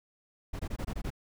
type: noise bursts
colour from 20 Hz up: brown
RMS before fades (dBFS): -34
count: 7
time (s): 0.53-1.104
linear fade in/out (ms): 10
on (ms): 64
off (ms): 21
effects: none